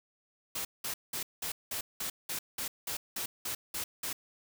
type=noise bursts; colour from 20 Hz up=white; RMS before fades=-36 dBFS; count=13; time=0.55-4.13 s; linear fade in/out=5 ms; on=100 ms; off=190 ms; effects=none